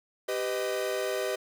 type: chord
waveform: 45% pulse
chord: G augmented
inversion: none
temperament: equal with one note detuned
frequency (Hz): 392 / 502.5 / 622.3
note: G4 / B4 / D#5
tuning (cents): 0 / +30 / 0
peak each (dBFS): -33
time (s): 0.28-1.36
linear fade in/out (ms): 10
effects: none